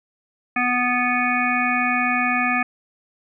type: harmonic tone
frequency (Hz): 246.9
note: B3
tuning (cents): 0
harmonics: 1 / 3 / 5 / 7 / 9 / 10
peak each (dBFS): -25 / -25 / -25 / -25 / -25 / -25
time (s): 0.56-2.63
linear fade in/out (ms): 5
effects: none